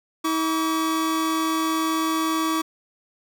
45% pulse tone pair together, 320.3 / 1141.4 Hz, E4 / D6, -50 / -50 cents, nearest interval octave + minor seventh, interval 2200 cents, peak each -23 / -25 dBFS, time 0.24-2.62 s, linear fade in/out 10 ms, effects none

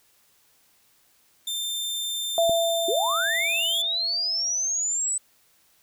sawtooth tone, 3585 Hz, A7, 32 cents sharp, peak -24 dBFS, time 1.47-3.82 s, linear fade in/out 5 ms
sine tone with exponential decay, 671 Hz, E5, 31 cents sharp, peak -17 dBFS, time 2.38-4.87 s, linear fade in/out 1 ms, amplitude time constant 540 ms
click, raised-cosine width 2 ms, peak -19 dBFS, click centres 2.495 s
sine linear sweep, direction up, 338.4 to 8050 Hz, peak -23 dBFS, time 2.88-5.18 s, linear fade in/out 5 ms
effects white hiss -62 dBFS RMS until 5.82 s

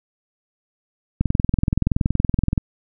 click train, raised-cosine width 5 ms, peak -5 dBFS, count 30, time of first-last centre 1.21-2.578 s, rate 21.2 Hz, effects none

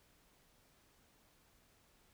silence, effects pink hiss -70 dBFS RMS until 2.13 s

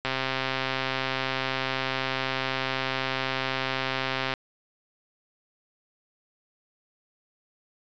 click train, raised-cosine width 0.3 ms, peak -11 dBFS, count 567, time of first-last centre 0.05-4.338 s, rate 132 Hz, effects resampled to 16000 Hz

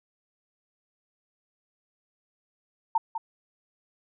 sine tone with echo, 903 Hz, A5, 45 cents sharp, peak -19 dBFS, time 2.95-2.98 s, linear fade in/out 5 ms, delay 200 ms, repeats 1, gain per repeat -9 dB, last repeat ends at 3.18 s, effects none

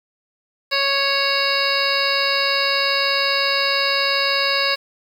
harmonic tone, 554.4 Hz, C#5, in tune, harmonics 1 / 2 / 3 / 4 / 5 / 7 / 8 / 9, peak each -25 / -25 / -25 / -25 / -25 / -25 / -25 / -25 dBFS, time 0.71-4.76 s, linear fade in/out 20 ms, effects 7-bit

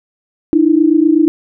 sine tone pair together, 301.5 / 329.6 Hz, D4 / E4, +46 / 0 cents, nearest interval major second, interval 154 cents, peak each -10 dBFS, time 0.53-1.28 s, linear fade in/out 0 ms, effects none

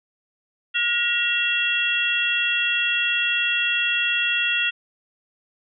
sine tone cluster, 1433 / 1897 / 2730 / 3307 Hz, F6 / A#6 / F7 / G#7, +44 / +30 / -40 / -8 cents, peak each -27 / -27 / -22 / -25 dBFS, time 0.74-4.71 s, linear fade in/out 20 ms, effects none

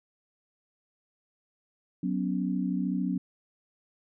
sine chord, F# suspended fourth, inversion none, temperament equal with one note detuned, 185 / 246.9 / 280.4 Hz, F#3 / B3 / C#4, 0 / 0 / +20 cents, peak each -29 / -32 / -32 dBFS, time 2.03-3.18 s, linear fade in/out 5 ms, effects none

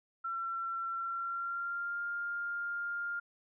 sine tone with pitch glide, 1355 to 1403.6 Hz, E6 to F6, +47 to +8 cents, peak -34 dBFS, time 0.24-3.2 s, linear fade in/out 10 ms, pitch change +61 cents, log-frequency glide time 0.93-2.02 s, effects none

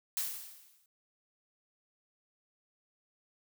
blue noise with exponential decay, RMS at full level -32 dBFS, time 0.17-0.86 s, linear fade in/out 1 ms, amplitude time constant 150 ms, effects none

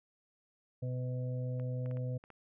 harmonic tone, 126.1 Hz, B2, 36 cents sharp, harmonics 1 / 2 / 4 / 5, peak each -34 / -47 / -44 / -52 dBFS, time 0.82-2.18 s, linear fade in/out 10 ms
clicks, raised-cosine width 0.5 ms, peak -38 dBFS, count 6, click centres 1.598 / 1.86 / 1.912 / 1.971 / 2.239 / 2.303 s
effects none

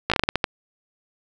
slowing click train, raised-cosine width 0.3 ms, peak -3 dBFS, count 9, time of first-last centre 0.1-0.442 s, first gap 16 ms, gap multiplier 1.27, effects none

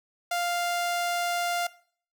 sawtooth tone, 698.5 Hz, F5, in tune, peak -22 dBFS, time 0.31-1.67 s, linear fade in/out 5 ms, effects noise-tail reverb RT60 0.5 s tail -19 dB re dry

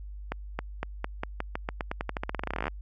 accelerating click train, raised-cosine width 0.5 ms, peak -15 dBFS, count 29, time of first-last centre 0.32-2.681 s, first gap 270 ms, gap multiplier 0.89, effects added 50 Hz sine -38 dBFS peak until 2.81 s

